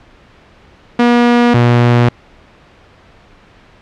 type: tone pair in turn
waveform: sawtooth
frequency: 240 / 120.38 Hz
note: B3 / B2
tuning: -49 / -44 cents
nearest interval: octave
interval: 1195 cents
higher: first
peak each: -3 dBFS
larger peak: neither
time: 0.99-1.54 / 1.54-2.09 s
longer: neither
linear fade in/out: 5 ms
effects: pink hiss -44 dBFS RMS until 3.81 s + low-pass 3000 Hz 12 dB/octave